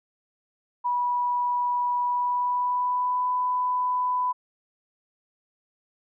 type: tone with pitch glide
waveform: sine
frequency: 977 to 997.5 Hz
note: B5 to B5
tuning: -19 to +17 cents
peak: -22 dBFS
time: 0.84-4.33 s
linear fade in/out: 20 ms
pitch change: +36 cents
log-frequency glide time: 2.02-3.29 s
effects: none